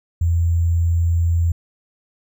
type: tone with sample-and-hold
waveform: sine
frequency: 84.4 Hz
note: E2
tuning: 41 cents sharp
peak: -14 dBFS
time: 0.21-1.52 s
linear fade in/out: 5 ms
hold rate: 7350 Hz
effects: none